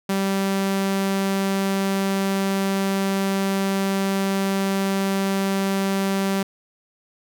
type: tone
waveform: sawtooth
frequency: 194.8 Hz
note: G3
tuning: 11 cents flat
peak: -16 dBFS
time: 0.09-6.43 s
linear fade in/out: 5 ms
effects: none